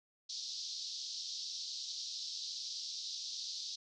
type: band-pass noise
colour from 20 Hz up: pink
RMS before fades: -43 dBFS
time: 0.29-3.76 s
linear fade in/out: 10 ms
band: 3800 to 5800 Hz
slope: 48 dB/octave
effects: none